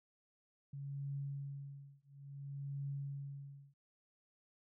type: tone with tremolo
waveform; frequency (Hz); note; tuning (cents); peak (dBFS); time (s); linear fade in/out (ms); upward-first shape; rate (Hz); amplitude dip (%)
sine; 139.9; C#3; +16; -38; 0.73-3.74; 5; triangle; 0.58; 100
effects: none